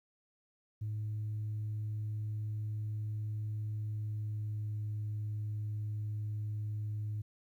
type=tone with pitch glide; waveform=sine; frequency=106.9 to 105.98 Hz; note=A2 to G#2; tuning=-49 to +36 cents; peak=-33 dBFS; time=0.81-7.22 s; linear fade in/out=10 ms; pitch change=-15 cents; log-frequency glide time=3.74-4.82 s; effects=tanh soft clip ceiling -32 dBFS + 12-bit